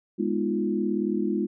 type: chord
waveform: sine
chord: F half-diminished seventh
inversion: first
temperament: equal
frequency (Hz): 207.7 / 246.9 / 311.1 / 349.2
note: Ab3 / Cb4 / Eb4 / F4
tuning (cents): 0 / 0 / 0 / 0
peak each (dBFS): -27 / -31 / -30 / -28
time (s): 0.18-1.47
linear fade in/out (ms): 20
effects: none